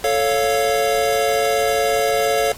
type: chord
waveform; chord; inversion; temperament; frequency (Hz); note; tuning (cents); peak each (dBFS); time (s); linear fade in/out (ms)
square; A augmented; none; equal; 440 / 554.4 / 698.5; A4 / C#5 / E#5; 0 / 0 / 0; -21; 0.04-2.52; 2
effects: pink hiss -38 dBFS RMS until 2.57 s + AAC 48 kbps